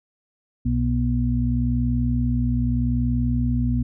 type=harmonic tone; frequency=60.8 Hz; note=B1; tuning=26 cents flat; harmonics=1 / 2 / 4; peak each=-23 / -23 / -23 dBFS; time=0.65-3.83 s; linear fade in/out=10 ms; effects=none